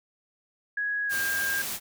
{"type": "tone with pitch glide", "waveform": "sine", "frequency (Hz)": [1666, 1605.5], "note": ["G#6", "G6"], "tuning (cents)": [5, 41], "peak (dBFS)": -26, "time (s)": [0.77, 1.62], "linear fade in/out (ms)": 5, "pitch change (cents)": -64, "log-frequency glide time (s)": [1.07, 1.14]}
{"type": "noise", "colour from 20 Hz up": "white", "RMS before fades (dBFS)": -33, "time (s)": [1.09, 1.8], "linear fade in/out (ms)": 50}
{"effects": []}